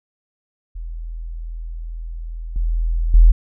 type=tone with level steps; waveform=sine; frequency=41.2 Hz; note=E1; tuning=in tune; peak=-26 / -16 / -5 dBFS; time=0.75-3.32 s; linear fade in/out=10 ms; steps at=2.56 / 3.14 s; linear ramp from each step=2 ms; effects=none